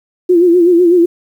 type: tone with vibrato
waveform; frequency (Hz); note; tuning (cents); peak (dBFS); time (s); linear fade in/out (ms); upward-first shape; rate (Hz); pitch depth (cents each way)
sine; 349.2; F4; 0; -5; 0.29-1.06; 10; sine; 8; 77
effects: 7-bit